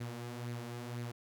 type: tone with flanger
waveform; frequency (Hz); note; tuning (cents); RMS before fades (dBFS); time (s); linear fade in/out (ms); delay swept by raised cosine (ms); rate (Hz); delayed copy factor
sawtooth; 120; B2; -49; -42; 0-1.12; 10; 0.45 to 5.95; 2; +0.5
effects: none